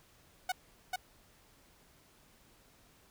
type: tone with echo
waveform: sawtooth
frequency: 740 Hz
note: F#5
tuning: in tune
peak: -27 dBFS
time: 0.49-0.52 s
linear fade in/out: 5 ms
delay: 440 ms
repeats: 1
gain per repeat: -2 dB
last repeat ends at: 0.96 s
effects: pink hiss -64 dBFS RMS until 3.1 s